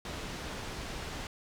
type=low-pass noise; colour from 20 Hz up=pink; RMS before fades=-40 dBFS; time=0.05-1.27 s; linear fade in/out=2 ms; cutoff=6000 Hz; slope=12 dB/octave; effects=none